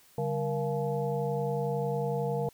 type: tone cluster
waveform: sine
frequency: 142.3 / 193.3 / 470.8 / 689 / 857 Hz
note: C#3 / G3 / A#4 / F5 / A5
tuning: +46 / -24 / +17 / -24 / -46 cents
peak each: -32 / -38 / -31 / -37 / -39 dBFS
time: 0.18-2.49 s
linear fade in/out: 2 ms
effects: white hiss -60 dBFS RMS until 2.53 s